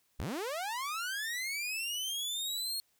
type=linear sweep; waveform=sawtooth; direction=up; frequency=34.31 to 4318 Hz; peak=-31 dBFS; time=0.19-2.8 s; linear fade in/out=0 ms; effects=white hiss -73 dBFS RMS until 2.99 s